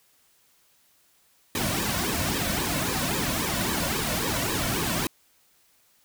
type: noise with flanger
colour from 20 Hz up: pink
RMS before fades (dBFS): -27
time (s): 1.55-5.07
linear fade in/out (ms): 2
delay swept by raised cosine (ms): 1.4 to 2.5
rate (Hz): 3.7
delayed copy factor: -0.85
effects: white hiss -63 dBFS RMS until 6.04 s